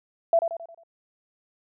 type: tone with echo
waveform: sine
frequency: 669 Hz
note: E5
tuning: 25 cents sharp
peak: -15 dBFS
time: 0.33-0.39 s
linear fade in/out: 2 ms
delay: 89 ms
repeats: 5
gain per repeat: -7 dB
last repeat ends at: 0.835 s
effects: none